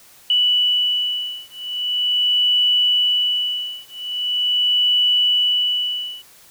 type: beating tone pair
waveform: sine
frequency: 2960 / 2960.42 Hz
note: F#7 / F#7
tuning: 0 / 0 cents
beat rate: 0.42 Hz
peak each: -19 dBFS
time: 0.3-6.22 s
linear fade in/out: 2 ms
effects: white hiss -48 dBFS RMS until 6.5 s